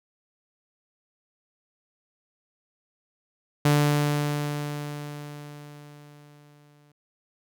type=tone with exponential decay; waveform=sawtooth; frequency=146.83 Hz; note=D3; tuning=in tune; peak=-13 dBFS; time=3.65-6.92 s; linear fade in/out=5 ms; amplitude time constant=710 ms; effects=none